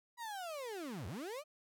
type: linear two-way sweep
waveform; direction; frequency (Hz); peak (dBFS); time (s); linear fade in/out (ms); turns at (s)
35% pulse; down then up; 978 to 76.8 to 632; -40; 0.17-1.44; 50; 1.07
effects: none